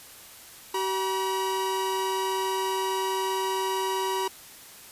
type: tone pair together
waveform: 45% pulse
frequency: 381.4 / 961.1 Hz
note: G4 / B5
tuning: -47 / -47 cents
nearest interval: octave + major third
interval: 1600 cents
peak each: -29 / -28 dBFS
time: 0.74-4.28 s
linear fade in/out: 5 ms
effects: white hiss -47 dBFS RMS until 4.91 s + resampled to 32000 Hz